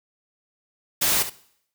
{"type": "noise with echo", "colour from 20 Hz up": "white", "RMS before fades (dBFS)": -21, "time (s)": [1.01, 1.23], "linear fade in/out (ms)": 10, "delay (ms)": 70, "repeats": 1, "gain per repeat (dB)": -11, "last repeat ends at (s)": 1.3, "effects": ["noise-tail reverb RT60 0.7 s tail -20 dB re dry"]}